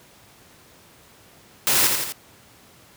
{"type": "noise with echo", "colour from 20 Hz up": "white", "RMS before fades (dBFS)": -19, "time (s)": [1.67, 1.87], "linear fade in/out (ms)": 0, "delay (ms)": 84, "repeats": 3, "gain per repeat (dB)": -4, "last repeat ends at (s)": 2.122, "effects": ["pink hiss -51 dBFS RMS until 2.96 s", "high-pass 80 Hz 12 dB/octave"]}